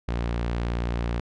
sawtooth tone, 58.7 Hz, A#1, 13 cents sharp, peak -21 dBFS, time 0.08-1.2 s, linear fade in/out 5 ms, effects low-pass 4000 Hz 12 dB/octave

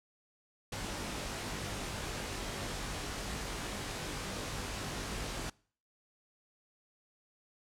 pink noise with comb filter, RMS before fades -39 dBFS, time 0.72-5.5 s, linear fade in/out 5 ms, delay 20 ms, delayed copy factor +0.65, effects noise-tail reverb RT60 0.5 s tail -25 dB re dry + low-pass 9000 Hz 12 dB/octave

